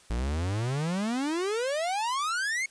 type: exponential sweep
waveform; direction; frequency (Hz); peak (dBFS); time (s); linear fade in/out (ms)
45% pulse; up; 54.3 to 2217; -27; 0.1-2.66; 5
effects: white hiss -57 dBFS RMS until 2.7 s + resampled to 22050 Hz